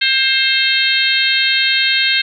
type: harmonic tone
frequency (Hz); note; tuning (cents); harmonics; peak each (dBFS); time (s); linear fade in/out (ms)
530; C5; +22; 3 / 4 / 5 / 6 / 7 / 8; -19 / -19 / -19 / -19 / -19 / -19; 0.01-2.22; 10
effects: none